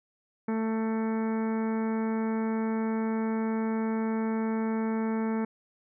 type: harmonic tone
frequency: 222.1 Hz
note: A3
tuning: 16 cents sharp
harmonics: 1 / 2 / 3 / 4 / 5 / 6 / 7 / 8 / 9 / 10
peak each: -27 / -34 / -44 / -39 / -47 / -45 / -49 / -49 / -56 / -49 dBFS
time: 0.48-5.45 s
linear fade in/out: 5 ms
effects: none